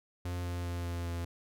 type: tone with pitch steps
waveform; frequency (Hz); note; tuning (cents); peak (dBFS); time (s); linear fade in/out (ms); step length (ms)
45% pulse; 88.4 / 87.69 / 86.98 / 86.28 / 85.59; F2 / F2 / F2 / F2 / F2; +22 / +8 / -6 / -20 / -34; -34; 0.25-1.25; 5; 200
effects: none